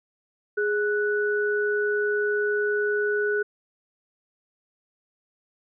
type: tone pair together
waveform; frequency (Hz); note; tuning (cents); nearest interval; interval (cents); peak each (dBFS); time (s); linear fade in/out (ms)
sine; 415.3 / 1480; G#4 / F#6; 0 / 0; octave + minor seventh; 2200; -23 / -26; 0.57-3.43; 10
effects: none

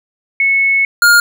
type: tone pair in turn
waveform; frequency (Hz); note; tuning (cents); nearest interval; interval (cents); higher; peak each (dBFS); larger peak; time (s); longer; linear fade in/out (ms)
sine / square; 2200 / 1416; C#7 / F6; -14 / +23; minor sixth; 763; first; -9 / -6; second; 0.4-0.85 / 1.02-1.2; first; 2
effects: none

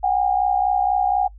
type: tone pair together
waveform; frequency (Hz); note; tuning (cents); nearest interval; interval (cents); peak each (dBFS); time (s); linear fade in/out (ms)
sine; 739.9 / 804; F#5 / G5; 0 / +44; minor second; 144; -19; 0.03-1.28; 10
effects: noise-tail reverb RT60 0.1 s tail -25 dB re dry + added 50 Hz sine -39 dBFS peak until 1.38 s

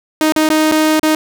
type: tone with dropouts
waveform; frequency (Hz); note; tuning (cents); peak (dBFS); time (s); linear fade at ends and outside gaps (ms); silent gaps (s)
sawtooth; 311.1; D#4; 0; -6; 0.21-1.15; 1; 0.322-0.362 / 0.489-0.501 / 0.714-0.72 / 0.996-1.031
effects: none

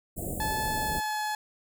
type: band-stop noise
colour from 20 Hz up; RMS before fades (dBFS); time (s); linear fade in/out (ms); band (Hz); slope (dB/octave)
pink; -34; 0.16-1.01; 20; 740 to 7300; 96
type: tone with pitch glide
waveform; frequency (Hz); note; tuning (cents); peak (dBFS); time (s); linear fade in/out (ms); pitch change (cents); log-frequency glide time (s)
30% pulse; 865 to 851.6; A5 to G#5; -30 to +43; -26; 0.4-1.35; 2; -27; 0.71-1.21
effects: none

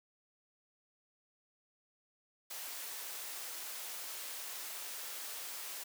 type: high-pass noise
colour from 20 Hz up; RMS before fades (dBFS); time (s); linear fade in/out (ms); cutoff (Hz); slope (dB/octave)
white; -44; 2.5-5.84; 10; 460; 12
effects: none

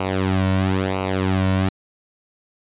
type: tone with flanger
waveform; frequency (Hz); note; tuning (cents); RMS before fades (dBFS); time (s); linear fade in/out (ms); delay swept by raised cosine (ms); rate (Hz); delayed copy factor
sawtooth; 94.7; F#2; +41; -20; 0-1.69; 5; 0.57 to 2.47; 1; -0.75
effects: resampled to 8000 Hz

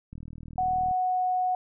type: click train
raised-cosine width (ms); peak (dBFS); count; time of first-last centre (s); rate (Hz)
5; -29; 32; 0.13-0.911; 39.7
type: tone with pitch glide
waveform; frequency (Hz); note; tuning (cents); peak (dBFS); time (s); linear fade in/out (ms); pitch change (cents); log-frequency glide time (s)
sine; 740 to 735.3; F#5 to F#5; 0 to -11; -23; 0.58-1.55; 2; -11; 0.76-1.23
effects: none

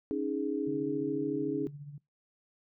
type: chord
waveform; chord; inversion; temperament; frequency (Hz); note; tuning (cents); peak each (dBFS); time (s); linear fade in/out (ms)
sine; C# suspended second; none; equal; 277.2 / 311.1 / 415.3; C#4 / D#4 / G#4; 0 / 0 / 0; -34; 0.11-1.67; 0
type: tone with tremolo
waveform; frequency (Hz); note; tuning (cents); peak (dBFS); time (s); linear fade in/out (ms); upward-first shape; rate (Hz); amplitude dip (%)
sine; 144.6; D3; -27; -39; 0.67-1.98; 2; triangle; 15; 60
effects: noise-tail reverb RT60 0.2 s tail -23 dB re dry

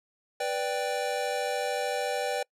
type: chord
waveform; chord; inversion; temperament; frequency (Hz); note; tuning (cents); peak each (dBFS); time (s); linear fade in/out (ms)
square; G major; first; equal; 493.9 / 587.3 / 784; B4 / D5 / G5; 0 / 0 / 0; -33; 0.4-2.43; 5
effects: noise-tail reverb RT60 0.1 s tail -26 dB re dry + low-pass 11000 Hz 12 dB/octave

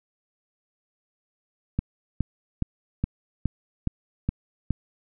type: click train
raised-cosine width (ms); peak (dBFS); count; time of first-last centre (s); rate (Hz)
5; -11; 8; 1.79-4.707; 2.4
effects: none

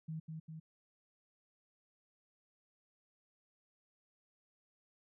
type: tone with echo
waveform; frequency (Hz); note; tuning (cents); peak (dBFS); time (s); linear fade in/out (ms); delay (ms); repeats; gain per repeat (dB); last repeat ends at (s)
sine; 159; D#3; +38; -39; 0.08-0.2; 10; 200; 2; -3; 0.6
effects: none

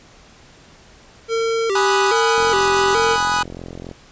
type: tone with vibrato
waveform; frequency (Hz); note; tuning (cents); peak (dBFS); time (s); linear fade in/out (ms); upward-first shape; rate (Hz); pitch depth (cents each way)
square; 421.8; G#4; +27; -18; 1.28-3.18; 50; square; 1.2; 130
type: chord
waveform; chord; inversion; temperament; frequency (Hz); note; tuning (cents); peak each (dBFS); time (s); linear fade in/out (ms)
45% pulse; G# minor seventh; none; equal; 830.6 / 987.8 / 1244.5 / 1480; G#5 / B5 / D#6 / F#6; 0 / 0 / 0 / 0; -22; 1.75-3.43; 5
type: click train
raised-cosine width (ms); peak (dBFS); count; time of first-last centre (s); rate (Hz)
2; -19; 68; 2.38-3.913; 43.7
effects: pink hiss -47 dBFS RMS until 4.11 s + resampled to 16000 Hz

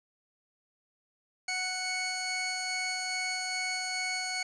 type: tone pair together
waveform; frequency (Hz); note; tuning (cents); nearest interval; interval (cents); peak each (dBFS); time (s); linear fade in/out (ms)
20% pulse; 739.8 / 2217; F#5 / C#7; 0 / 0; octave + perfect fifth; 1900; -32 / -27; 1.48-4.43; 5
effects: resampled to 22050 Hz + 10-bit

